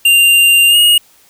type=tone with pitch glide; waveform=square; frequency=2787 to 2869 Hz; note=F7 to F7; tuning=-4 to +46 cents; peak=-6 dBFS; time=0.05-0.98 s; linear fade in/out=5 ms; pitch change=+50 cents; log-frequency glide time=0.68-0.77 s; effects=white hiss -48 dBFS RMS until 1.29 s